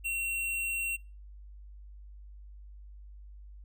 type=tone with hard clipping; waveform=sine; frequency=2731 Hz; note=F7; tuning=39 cents flat; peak=-31 dBFS; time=0.04-0.97 s; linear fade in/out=20 ms; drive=17 dB; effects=noise-tail reverb RT60 0.3 s tail -23 dB re dry + added 50 Hz sine -46 dBFS peak until 3.64 s